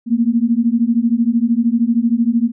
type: beating tone pair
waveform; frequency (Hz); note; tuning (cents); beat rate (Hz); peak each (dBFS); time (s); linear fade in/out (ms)
sine; 227 / 240; A#3 / B3; -46 / -49; 13; -15; 0.06-2.52; 50
effects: none